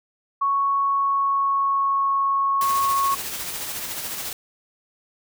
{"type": "tone with pitch glide", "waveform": "sine", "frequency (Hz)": [1108.7, 1100.4], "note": ["C#6", "C#6"], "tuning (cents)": [0, -13], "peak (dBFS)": -18, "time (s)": [0.41, 3.15], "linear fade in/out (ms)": 10, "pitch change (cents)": -13, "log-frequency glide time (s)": [0.77, 2.1]}
{"type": "noise with tremolo", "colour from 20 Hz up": "white", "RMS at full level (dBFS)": -29, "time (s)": [2.61, 4.33], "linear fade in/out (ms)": 2, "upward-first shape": "sine", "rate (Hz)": 14, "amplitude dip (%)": 35}
{"effects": []}